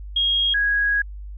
sine tone pair in turn, 3266 / 1654.8 Hz, G#7 / G#6, -30 / -7 cents, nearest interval octave, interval 1177 cents, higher first, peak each -17 dBFS, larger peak neither, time 0.16-0.54 / 0.54-1.02 s, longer second, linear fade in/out 5 ms, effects added 50 Hz sine -32 dBFS peak until 1.37 s

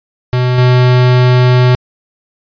square tone with level steps, 125.3 Hz, B2, 25 cents sharp, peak -10 / -6 dBFS, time 0.33-1.75 s, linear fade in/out 0 ms, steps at 0.58 s, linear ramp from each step 2 ms, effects resampled to 11025 Hz

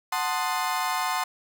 35% pulse chord, F# diminished seventh, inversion none, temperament equal with one note detuned, 740 / 885.6 / 1046.5 / 1244.5 Hz, F#5 / A5 / C6 / Eb6, 0 / +11 / 0 / 0 cents, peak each -29 / -29 / -27 / -32 dBFS, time 0.12-1.24 s, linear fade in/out 5 ms, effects none

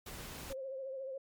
pink noise, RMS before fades -46 dBFS, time 0.06-0.53 s, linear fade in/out 5 ms
sine tone with vibrato, 533 Hz, C5, 32 cents sharp, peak -39 dBFS, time 0.5-1.18 s, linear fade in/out 5 ms, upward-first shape triangle, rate 14 Hz, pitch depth 57 cents each way
effects MP3 96 kbps

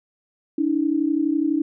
sine tone pair together, 287.9 / 319.9 Hz, D4 / D#4, -34 / +48 cents, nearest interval major second, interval 182 cents, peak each -21 dBFS, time 0.58-1.62 s, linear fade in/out 5 ms, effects none

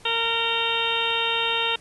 harmonic tone with a mistuned harmonic, 460.6 Hz, A#4, 21 cents flat, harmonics 1 / 2 / 3 / 4 / 5 / 6 / 7 / 8, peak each -31 / -29 / -31 / -35 / -35 / -27 / -28 / -28 dBFS, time 0.05-1.76 s, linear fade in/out 5 ms, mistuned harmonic 7, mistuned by -45 cents, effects pink hiss -50 dBFS RMS until 1.8 s + resampled to 24000 Hz

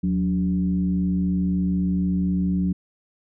sine tone with frequency modulation, 182.3 Hz, F#3, 25 cents flat, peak -19 dBFS, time 0.03-2.73 s, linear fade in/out 10 ms, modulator 104 Hz, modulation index 0.62, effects none

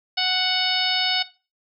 harmonic tone, 740 Hz, F#5, in tune, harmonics 1 / 2 / 3 / 4 / 5 / 6 / 7, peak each -28 / -31 / -29 / -25 / -26 / -26 / -28 dBFS, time 0.17-1.23 s, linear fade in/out 10 ms, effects noise-tail reverb RT60 0.3 s tail -17 dB re dry

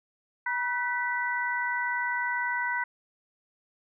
sine tone cluster, 966 / 1508 / 1968 Hz, B5 / F#6 / B6, -39 / +32 / -7 cents, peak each -31 dBFS, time 0.46-2.84 s, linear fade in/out 5 ms, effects none

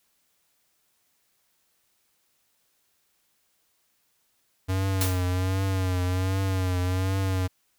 square tone with vibrato, 93.3 Hz, F#2, 15 cents sharp, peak -24 dBFS, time 4.68-7.48 s, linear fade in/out 20 ms, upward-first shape triangle, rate 1.3 Hz, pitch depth 68 cents each way
white noise with exponential decay, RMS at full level -25 dBFS, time 5.01-5.3 s, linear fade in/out 1 ms, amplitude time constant 62 ms
effects white hiss -70 dBFS RMS until 7.78 s

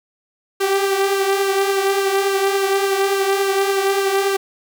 sawtooth tone with flanger, 392 Hz, G4, in tune, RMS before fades -18 dBFS, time 0.6-4.37 s, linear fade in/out 10 ms, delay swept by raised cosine 1.8 to 5.2 ms, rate 3.5 Hz, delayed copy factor +0.5, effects none

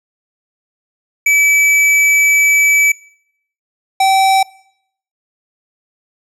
square tone pair in turn, 2300 / 771.5 Hz, D7 / G5, -37 / -28 cents, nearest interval octave + perfect fifth, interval 1891 cents, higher first, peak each -9 dBFS, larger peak neither, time 1.26-2.92 / 4-4.43 s, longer first, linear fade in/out 5 ms, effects noise-tail reverb RT60 0.7 s tail -23 dB re dry + low-pass 11000 Hz 12 dB/octave

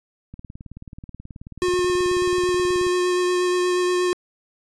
click train, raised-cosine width 5 ms, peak -25 dBFS, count 48, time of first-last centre 0.34-2.867 s, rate 18.6 Hz
square tone with vibrato, 360 Hz, F#4, 47 cents flat, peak -19 dBFS, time 1.62-4.13 s, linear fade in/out 0 ms, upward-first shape sine, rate 8.4 Hz, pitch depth 12 cents each way
effects resampled to 22050 Hz

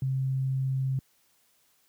sine tone, 132.8 Hz, C3, 26 cents sharp, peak -25 dBFS, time 0.02-0.99 s, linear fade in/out 2 ms, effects white hiss -67 dBFS RMS until 1.88 s + high-pass 60 Hz 12 dB/octave

